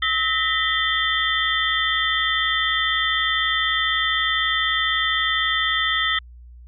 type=tone cluster; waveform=sine; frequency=1294 / 1848 / 1988 / 3152 / 3513 Hz; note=E6 / A#6 / B6 / G7 / A7; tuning=-32 / -16 / +11 / +9 / -3 cents; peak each=-25 dBFS; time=0.02-6.19 s; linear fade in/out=5 ms; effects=added 60 Hz sine -40 dBFS peak until 6.67 s